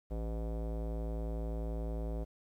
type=tone with low-pass filter; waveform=square; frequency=55.6 Hz; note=A1; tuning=19 cents sharp; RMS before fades=-37 dBFS; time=0.1-2.25 s; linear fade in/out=20 ms; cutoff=580 Hz; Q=2.3; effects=11-bit